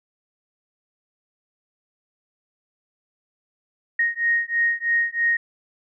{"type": "beating tone pair", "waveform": "sine", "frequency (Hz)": [1864.7, 1867.8], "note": ["A#6", "A#6"], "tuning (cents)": [0, 3], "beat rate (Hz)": 3.1, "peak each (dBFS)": -22, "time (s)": [3.99, 5.37], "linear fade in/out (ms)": 5, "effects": []}